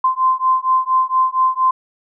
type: beating tone pair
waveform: sine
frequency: 1036 / 1040.3 Hz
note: C6 / C6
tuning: -17 / -10 cents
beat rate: 4.3 Hz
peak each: -16 dBFS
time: 0.04-1.71 s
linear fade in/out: 5 ms
effects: none